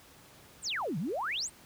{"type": "exponential two-way sweep", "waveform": "sine", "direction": "down then up", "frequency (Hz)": [9360, 142.1, 9360], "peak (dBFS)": -31, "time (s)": [0.62, 1.5], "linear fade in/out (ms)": 50, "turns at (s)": 0.98, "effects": ["pink hiss -56 dBFS RMS until 1.65 s", "high-pass 60 Hz 12 dB/octave"]}